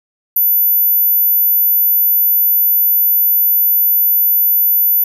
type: tone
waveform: sine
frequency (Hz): 14000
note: A9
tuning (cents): -10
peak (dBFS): -9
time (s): 0.36-5.04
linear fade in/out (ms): 5
effects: none